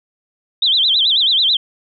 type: tone with vibrato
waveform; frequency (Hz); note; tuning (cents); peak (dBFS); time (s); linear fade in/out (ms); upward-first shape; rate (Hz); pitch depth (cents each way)
sine; 3520; A7; 0; -11; 0.62-1.57; 5; sine; 9.2; 230
effects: none